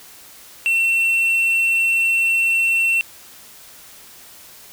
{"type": "tone", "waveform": "triangle", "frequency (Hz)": 2704, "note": "E7", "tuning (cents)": 43, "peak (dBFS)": -13, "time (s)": [0.66, 3.01], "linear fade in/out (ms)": 0, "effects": ["white hiss -43 dBFS RMS until 4.72 s"]}